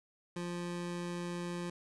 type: tone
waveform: 25% pulse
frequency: 174.61 Hz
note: F3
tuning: in tune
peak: -33 dBFS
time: 0.36-1.7 s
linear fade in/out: 5 ms
effects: resampled to 22050 Hz + 10-bit